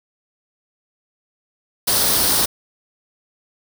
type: noise with comb filter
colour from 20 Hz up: white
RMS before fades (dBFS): -17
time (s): 1.87-2.46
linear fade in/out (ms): 10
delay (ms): 0.21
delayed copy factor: +0.5
effects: none